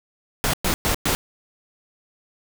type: noise bursts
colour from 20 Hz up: pink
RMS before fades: -21 dBFS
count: 4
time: 0.44-1.15 s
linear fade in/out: 0 ms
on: 95 ms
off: 110 ms
effects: none